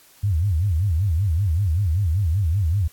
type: tone with vibrato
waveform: sine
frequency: 89.6 Hz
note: F2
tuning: 45 cents sharp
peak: -17 dBFS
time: 0.23-2.88 s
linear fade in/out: 10 ms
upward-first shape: sine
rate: 5.2 Hz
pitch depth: 270 cents each way
effects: white hiss -52 dBFS RMS until 2.92 s + AAC 64 kbps